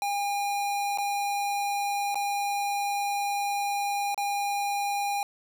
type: tone with dropouts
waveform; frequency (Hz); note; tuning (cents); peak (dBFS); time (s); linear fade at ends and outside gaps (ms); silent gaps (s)
square; 809; G#5; -46; -27; 0.02-5.23; 1; 0.975-0.984 / 2.145-2.155 / 4.145-4.177
effects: none